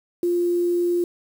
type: tone with quantisation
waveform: sine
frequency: 349.2 Hz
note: F4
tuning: in tune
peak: -18 dBFS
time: 0.23-1.04 s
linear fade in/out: 2 ms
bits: 7
effects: none